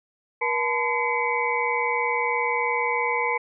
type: tone cluster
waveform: sine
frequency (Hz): 479.2 / 872 / 1015 / 2057 / 2260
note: A#4 / A5 / B5 / C7 / C#7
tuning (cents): +48 / -16 / +47 / -30 / +33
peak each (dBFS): -28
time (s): 0.41-3.38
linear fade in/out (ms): 10
effects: none